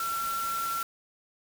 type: tone in noise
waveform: sine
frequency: 1356 Hz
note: E6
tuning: 49 cents sharp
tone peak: -29 dBFS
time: 0-0.83 s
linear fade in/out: 2 ms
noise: white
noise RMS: -38 dBFS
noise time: 0-0.83 s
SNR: +6 dB
effects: none